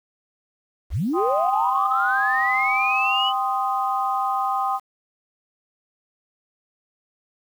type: linear sweep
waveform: sine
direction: up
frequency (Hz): 31.99 to 3010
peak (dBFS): -20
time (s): 0.9-3.33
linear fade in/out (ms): 50
type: chord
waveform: sine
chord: C minor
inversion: second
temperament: equal with one note detuned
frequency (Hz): 784 / 1042.3 / 1244.5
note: G5 / C6 / Eb6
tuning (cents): 0 / -7 / 0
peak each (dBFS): -23 / -26 / -25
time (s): 1.13-4.8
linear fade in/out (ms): 50
effects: tanh soft clip ceiling -8 dBFS + 8-bit